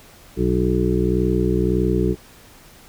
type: harmonic tone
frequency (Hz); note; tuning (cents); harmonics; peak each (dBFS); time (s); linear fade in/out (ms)
61.74; B1; 0; 1 / 2 / 3 / 5 / 6 / 7; -23 / -25 / -22 / -24 / -22 / -25; 0.36-2.16; 50
effects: pink hiss -47 dBFS RMS until 2.88 s